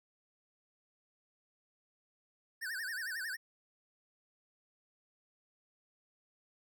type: tone with vibrato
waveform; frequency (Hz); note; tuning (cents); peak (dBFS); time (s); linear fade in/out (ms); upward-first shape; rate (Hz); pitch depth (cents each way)
square; 1661.2; G#6; 0; -38; 2.61-3.37; 20; sine; 11; 200
effects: none